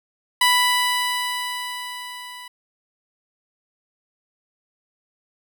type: tone with level ramp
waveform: 15% pulse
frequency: 989 Hz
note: B5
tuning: 2 cents sharp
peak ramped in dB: -7 to -30 dBFS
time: 0.41-2.48 s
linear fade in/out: 5 ms
effects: none